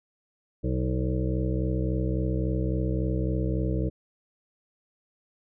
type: harmonic tone with a mistuned harmonic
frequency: 63.6 Hz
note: C2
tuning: 48 cents flat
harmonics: 1 / 2 / 3 / 5 / 6 / 7 / 8 / 9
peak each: -28 / -29 / -33 / -32 / -45 / -35 / -39 / -41 dBFS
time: 0.63-3.9 s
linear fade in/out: 20 ms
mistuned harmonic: 8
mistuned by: +37 cents
effects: none